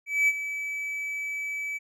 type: tone with ADSR envelope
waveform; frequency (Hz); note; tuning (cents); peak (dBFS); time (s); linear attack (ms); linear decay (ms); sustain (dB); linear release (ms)
triangle; 2297; D7; -39; -16; 0.06-1.79; 220; 41; -12; 25
effects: none